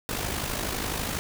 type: noise with amplitude modulation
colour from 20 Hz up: pink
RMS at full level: -28 dBFS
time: 0.09-1.19 s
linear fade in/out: 0 ms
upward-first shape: sine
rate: 52.1 Hz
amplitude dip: 55%
effects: none